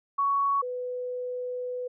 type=tone pair in turn; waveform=sine; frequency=1117 / 497.6 Hz; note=C#6 / B4; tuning=+13 / +13 cents; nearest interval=octave + major second; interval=1400 cents; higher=first; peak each=-22 / -30 dBFS; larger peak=first; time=0.18-0.62 / 0.62-1.88 s; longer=second; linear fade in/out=10 ms; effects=none